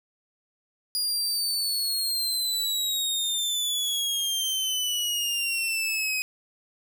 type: exponential sweep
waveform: sawtooth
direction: down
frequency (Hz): 4872 to 2514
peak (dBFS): -22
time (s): 0.95-6.22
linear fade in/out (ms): 0
effects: 9-bit